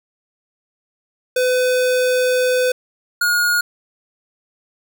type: tone pair in turn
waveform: square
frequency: 504 / 1435.9 Hz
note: B4 / F6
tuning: +35 / +48 cents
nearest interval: octave + tritone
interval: 1813 cents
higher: second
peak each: -15 dBFS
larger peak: neither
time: 1.36-2.72 / 3.21-3.61 s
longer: first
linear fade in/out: 5 ms
effects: none